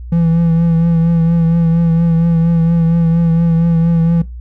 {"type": "tone with vibrato", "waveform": "triangle", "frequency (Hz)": 166.7, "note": "E3", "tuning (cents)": 20, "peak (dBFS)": -7, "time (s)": [0.12, 4.22], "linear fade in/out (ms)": 5, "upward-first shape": "triangle", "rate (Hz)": 4.3, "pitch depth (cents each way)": 35, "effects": ["noise-tail reverb RT60 0.2 s tail -18 dB re dry", "added 60 Hz sine -25 dBFS peak until 4.4 s"]}